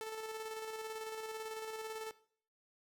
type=tone with tremolo; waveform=sawtooth; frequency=440 Hz; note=A4; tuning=in tune; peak=-36 dBFS; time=0.01-2.11 s; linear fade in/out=0 ms; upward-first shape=square; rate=18 Hz; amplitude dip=35%; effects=noise-tail reverb RT60 0.5 s tail -17 dB re dry